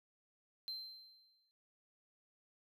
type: tone with exponential decay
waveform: triangle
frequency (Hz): 4115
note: C8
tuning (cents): -30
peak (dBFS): -38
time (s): 0.68-1.51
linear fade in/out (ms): 0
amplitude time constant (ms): 180
effects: none